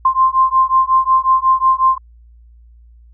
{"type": "beating tone pair", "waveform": "sine", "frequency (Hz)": [1046.5, 1052], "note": ["C6", "C6"], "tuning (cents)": [0, 9], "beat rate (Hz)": 5.5, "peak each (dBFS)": -13, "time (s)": [0.05, 1.98], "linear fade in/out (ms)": 5, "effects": ["added 58 Hz sine -41 dBFS peak until 3.13 s"]}